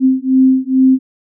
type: beating tone pair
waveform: sine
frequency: 260.4 / 262.7 Hz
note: C4 / C4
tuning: -8 / +7 cents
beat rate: 2.3 Hz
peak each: -11 dBFS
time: 0-0.99 s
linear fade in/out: 50 ms
effects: none